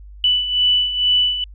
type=beating tone pair; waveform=sine; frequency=2974 / 2976.2 Hz; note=F#7 / F#7; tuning=+8 / +9 cents; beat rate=2.2 Hz; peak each=-21 / -15 dBFS; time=0.24-1.44 s; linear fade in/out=2 ms; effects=added 50 Hz sine -36 dBFS peak until 1.54 s